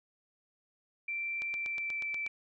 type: tone with pitch glide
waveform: sine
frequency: 2349 to 2327 Hz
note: D7 to D7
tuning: 0 to -17 cents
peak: -33 dBFS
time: 1.08-2.28 s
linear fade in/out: 5 ms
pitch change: -17 cents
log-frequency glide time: 1.55-2.08 s
type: click train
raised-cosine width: 0.2 ms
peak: -27 dBFS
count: 8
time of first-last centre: 1.42-2.264 s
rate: 8.29 Hz
effects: none